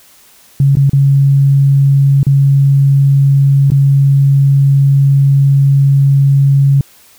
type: tone with dropouts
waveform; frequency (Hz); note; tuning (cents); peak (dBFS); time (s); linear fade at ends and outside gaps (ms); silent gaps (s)
sine; 138.59; C#3; 0; -5; 0.6-6.81; 2; 0.754-0.769 / 0.896-0.932 / 2.231-2.267 / 3.703-3.718
effects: white hiss -44 dBFS RMS until 7.18 s